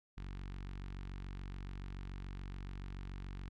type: tone with notch filter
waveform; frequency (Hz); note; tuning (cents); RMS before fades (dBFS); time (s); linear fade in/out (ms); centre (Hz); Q
sawtooth; 47; F#1; +28; -45; 0.17-3.49; 10; 560; 0.75
effects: low-pass 4000 Hz 12 dB/octave